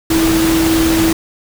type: tone in noise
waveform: sine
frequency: 325.4 Hz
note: E4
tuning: 22 cents flat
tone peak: -11 dBFS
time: 0.1-1.13 s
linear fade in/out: 5 ms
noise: pink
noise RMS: -18 dBFS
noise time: 0.1-1.13 s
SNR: +4 dB
effects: none